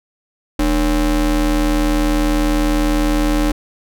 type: ring-modulated tone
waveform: square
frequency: 130 Hz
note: C3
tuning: 11 cents flat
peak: -11 dBFS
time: 0.59-3.52 s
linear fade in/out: 5 ms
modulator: 170 Hz
effects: none